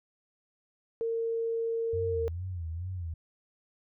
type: tone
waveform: sine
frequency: 457.3 Hz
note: A#4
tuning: 33 cents flat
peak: -28 dBFS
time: 1.01-2.28 s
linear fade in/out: 0 ms
type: tone with vibrato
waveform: sine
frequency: 86.8 Hz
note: F2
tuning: 10 cents flat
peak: -33 dBFS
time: 1.93-3.14 s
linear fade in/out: 5 ms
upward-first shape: sine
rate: 2.3 Hz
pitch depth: 130 cents each way
effects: none